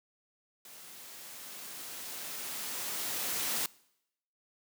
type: noise with level ramp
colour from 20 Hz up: white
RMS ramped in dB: -51 to -32 dBFS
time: 0.65-3.66 s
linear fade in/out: 2 ms
effects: noise-tail reverb RT60 0.8 s tail -23 dB re dry + high-pass 150 Hz 12 dB/octave